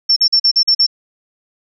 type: tone bursts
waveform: sine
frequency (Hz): 5410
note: E8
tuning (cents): +44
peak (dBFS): -8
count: 7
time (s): 0.09-0.866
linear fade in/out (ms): 10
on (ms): 74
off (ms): 43
effects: none